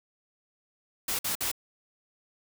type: noise bursts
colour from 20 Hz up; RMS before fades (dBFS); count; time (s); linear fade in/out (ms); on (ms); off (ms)
white; -30; 3; 1.08-1.516; 5; 110; 53
effects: none